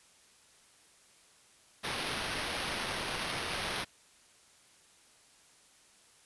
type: noise with sample-and-hold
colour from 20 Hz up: blue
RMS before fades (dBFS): -36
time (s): 1.83-3.85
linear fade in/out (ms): 20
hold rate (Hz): 7350
effects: white hiss -62 dBFS RMS until 6.25 s + resampled to 24000 Hz